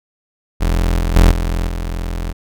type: tone with level steps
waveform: 35% pulse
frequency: 42.53 Hz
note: F1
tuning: 45 cents flat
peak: -11 / -13 / -4 / -14 / -18 dBFS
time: 0.6-2.33 s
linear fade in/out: 20 ms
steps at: 0.99 / 1.16 / 1.31 / 1.68 s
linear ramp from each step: 2 ms
effects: none